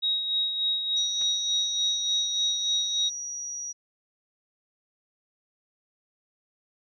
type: tone with tremolo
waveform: sine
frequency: 3792 Hz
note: A#7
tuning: 29 cents sharp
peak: -22 dBFS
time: 0.02-3.1 s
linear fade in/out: 20 ms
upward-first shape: sine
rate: 3.4 Hz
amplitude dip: 50%
type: tone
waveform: sine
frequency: 5780 Hz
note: F#8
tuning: 41 cents flat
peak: -32 dBFS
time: 0.96-3.73 s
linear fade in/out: 20 ms
type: clicks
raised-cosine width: 0.3 ms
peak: -30 dBFS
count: 2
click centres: 1.213 / 1.222 s
effects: none